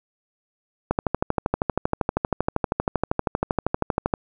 click train, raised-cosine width 1 ms, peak -6 dBFS, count 42, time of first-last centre 0.91-4.138 s, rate 12.7 Hz, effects none

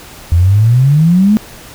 sine exponential sweep, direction up, 82 to 220 Hz, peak -5 dBFS, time 0.32-1.37 s, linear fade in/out 0 ms, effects pink hiss -34 dBFS RMS until 1.74 s

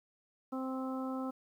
harmonic tone, 261.6 Hz, C4, in tune, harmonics 1 / 2 / 3 / 4 / 5, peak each -36 / -43 / -46 / -48 / -46 dBFS, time 0.52-1.31 s, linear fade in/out 10 ms, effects 11-bit

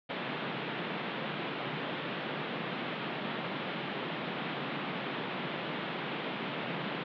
pink band-pass noise, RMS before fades -37 dBFS, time 0.09-7.04 s, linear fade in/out 10 ms, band 140 to 3600 Hz, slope 48 dB/octave, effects none

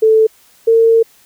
sine tone pair in turn, 440 / 454.5 Hz, A4 / A#4, 0 / -44 cents, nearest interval minor second, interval 56 cents, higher second, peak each -6 dBFS, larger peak neither, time 0.02-0.27 / 0.67-1.03 s, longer second, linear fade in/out 10 ms, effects white hiss -49 dBFS RMS until 1.25 s

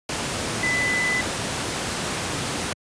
sine tone in noise, 2004 Hz, B6, 25 cents sharp, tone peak -21 dBFS, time 0.63-1.21 s, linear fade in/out 2 ms, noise pink, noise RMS -26 dBFS, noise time 0.09-2.73 s, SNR +2 dB, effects high-pass 100 Hz 12 dB/octave + resampled to 22050 Hz

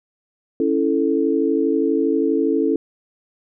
sine chord, A major, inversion first, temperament equal, 277.2 / 329.6 / 440 Hz, C#4 / E4 / A4, 0 / 0 / 0 cents, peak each -20 dBFS, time 0.6-2.76 s, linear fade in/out 2 ms, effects none

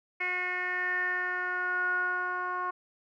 10% pulse tone with low-pass filter sweep, 362.2 Hz, F#4, 37 cents flat, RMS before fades -31 dBFS, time 0.2-2.71 s, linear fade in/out 10 ms, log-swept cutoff 2200 to 1200 Hz, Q 8.3, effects none

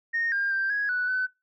sine tone with pitch steps, 1849 / 1605 / 1576 / 1660 / 1481 / 1510 Hz, A#6 / G6 / G6 / G#6 / F#6 / F#6, -15 / +40 / +9 / -1 / +1 / +35 cents, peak -23 dBFS, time 0.13-1.27 s, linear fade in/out 20 ms, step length 190 ms, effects noise-tail reverb RT60 0.2 s tail -19 dB re dry + tanh soft clip ceiling -19 dBFS

